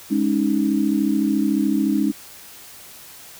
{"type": "chord", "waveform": "sine", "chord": "Ab suspended fourth", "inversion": "none", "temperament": "equal", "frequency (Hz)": [207.7, 277.2, 311.1], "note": ["Ab3", "Db4", "Eb4"], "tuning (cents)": [0, 0, 0], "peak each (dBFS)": -21, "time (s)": [0.1, 2.12], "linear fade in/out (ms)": 20, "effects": ["white hiss -42 dBFS RMS until 3.39 s"]}